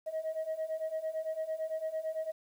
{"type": "beating tone pair", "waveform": "sine", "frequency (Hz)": [630, 638.9], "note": ["D#5", "D#5"], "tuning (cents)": [21, 46], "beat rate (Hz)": 8.9, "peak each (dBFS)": [-36, -34], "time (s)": [0.06, 2.32], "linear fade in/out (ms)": 20, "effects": ["tanh soft clip ceiling -29 dBFS", "10-bit"]}